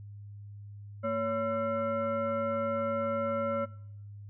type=tone with frequency modulation; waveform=sine; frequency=560 Hz; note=C#5; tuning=18 cents sharp; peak=-28 dBFS; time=1.03-3.66 s; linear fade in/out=20 ms; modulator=788 Hz; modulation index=0.97; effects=noise-tail reverb RT60 0.8 s tail -21 dB re dry + added 102 Hz sine -43 dBFS peak until 4.29 s

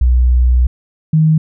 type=tone pair in turn; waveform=sine; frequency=61.74 / 157.2 Hz; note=B1 / D#3; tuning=0 / +18 cents; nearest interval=octave + major third; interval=1618 cents; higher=second; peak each=-7 dBFS; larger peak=neither; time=0.01-0.67 / 1.13-1.38 s; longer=first; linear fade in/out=5 ms; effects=none

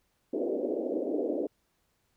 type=band-pass noise; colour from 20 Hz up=pink; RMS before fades=-31 dBFS; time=0.33-1.47 s; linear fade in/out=5 ms; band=270 to 580 Hz; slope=48 dB/octave; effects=pink hiss -74 dBFS RMS until 2.16 s

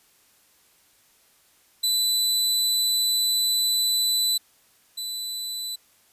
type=tone pair in turn; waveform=sawtooth; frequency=3993 / 3993 Hz; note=B7 / B7; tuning=+18 / +18 cents; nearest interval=unison; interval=0 cents; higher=neither; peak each=-17 / -26 dBFS; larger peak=first; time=1.83-4.38 / 4.97-5.76 s; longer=first; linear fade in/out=10 ms; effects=white hiss -60 dBFS RMS until 6.12 s + resampled to 32000 Hz

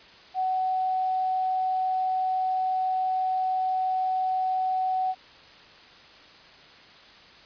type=tone; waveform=sine; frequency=749 Hz; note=F#5; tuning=21 cents sharp; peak=-23 dBFS; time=0.34-5.15 s; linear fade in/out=50 ms; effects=white hiss -50 dBFS RMS until 7.45 s + resampled to 11025 Hz

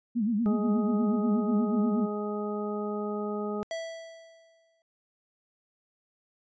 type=tone with vibrato; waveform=sine; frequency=220 Hz; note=A3; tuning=in tune; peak=-24 dBFS; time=0.15-2.07 s; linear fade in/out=20 ms; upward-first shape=sine; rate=8.3 Hz; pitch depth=160 cents each way
type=harmonic tone; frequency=208.5 Hz; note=G#3; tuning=7 cents sharp; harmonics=1 / 2 / 3 / 4 / 6; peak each=-33 / -33 / -40 / -42 / -40 dBFS; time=0.46-3.63 s; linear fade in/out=0 ms
type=tone with exponential decay; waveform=square; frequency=658 Hz; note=E5; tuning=3 cents flat; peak=-31 dBFS; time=3.71-4.82 s; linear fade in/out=1 ms; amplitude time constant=240 ms
effects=resampled to 16000 Hz

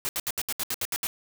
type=noise bursts; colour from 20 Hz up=white; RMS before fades=-29 dBFS; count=10; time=0.05-1.07 s; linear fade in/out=0 ms; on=39 ms; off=70 ms; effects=none

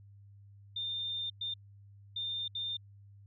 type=tone bursts at uneven times; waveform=sine; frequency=3611 Hz; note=A7; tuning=44 cents sharp; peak=-34 dBFS; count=4; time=0.76-1.3 / 1.41-1.54 / 2.16-2.48 / 2.55-2.77 s; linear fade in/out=5 ms; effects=added 100 Hz sine -53 dBFS peak until 3.26 s

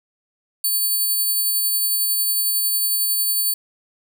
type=tone with tremolo; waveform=5% pulse; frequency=4500 Hz; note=C#8; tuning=25 cents sharp; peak=-10 dBFS; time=0.64-3.54 s; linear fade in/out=5 ms; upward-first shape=sine; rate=11 Hz; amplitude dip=25%; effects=none

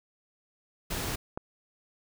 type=noise; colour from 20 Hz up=pink; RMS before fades=-33 dBFS; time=0.9-1.16 s; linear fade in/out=10 ms
type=click; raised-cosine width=1 ms; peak=-20 dBFS; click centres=1.375 s
effects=none

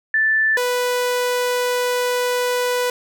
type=tone pair in turn; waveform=sine / sawtooth; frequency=1760 / 493.9 Hz; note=A6 / B4; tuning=0 / 0 cents; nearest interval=octave + minor seventh; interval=2200 cents; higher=first; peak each=-14 dBFS; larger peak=neither; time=0.14-0.57 / 0.57-2.9 s; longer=second; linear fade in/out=2 ms; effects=none

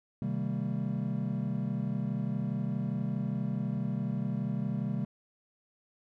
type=chord; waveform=triangle; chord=C minor seventh; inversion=none; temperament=equal with one note detuned; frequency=130.81 / 155.56 / 196 / 228.2 Hz; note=C3 / Eb3 / G3 / Bb3; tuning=0 / 0 / 0 / -37 cents; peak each=-33 / -35 / -32 / -35 dBFS; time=0.22-5.05 s; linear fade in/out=2 ms; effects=none

